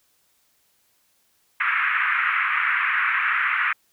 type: band-pass noise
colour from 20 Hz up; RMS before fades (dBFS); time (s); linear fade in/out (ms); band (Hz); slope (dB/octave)
pink; -22; 1.6-3.73; 5; 1200 to 2400; 48
effects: white hiss -65 dBFS RMS until 3.92 s